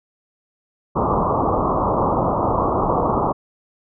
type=low-pass noise; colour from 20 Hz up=white; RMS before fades=-19 dBFS; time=0.95-3.33 s; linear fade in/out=20 ms; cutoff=1200 Hz; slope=96 dB/octave; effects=none